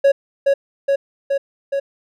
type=tone with echo; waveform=triangle; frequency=554.4 Hz; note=C#5; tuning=in tune; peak=-7 dBFS; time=0.04-0.12 s; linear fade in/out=10 ms; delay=420 ms; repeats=4; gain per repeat=-2 dB; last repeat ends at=1.8 s; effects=none